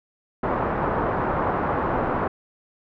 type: low-pass noise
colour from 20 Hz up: white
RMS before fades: -24 dBFS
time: 0.43-2.28 s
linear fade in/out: 5 ms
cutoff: 1200 Hz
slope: 24 dB/octave
effects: none